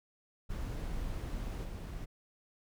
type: noise with level steps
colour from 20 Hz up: brown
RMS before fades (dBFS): -38 / -41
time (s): 0.49-2.06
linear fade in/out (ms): 20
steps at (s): 1.64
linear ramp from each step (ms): 2
effects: none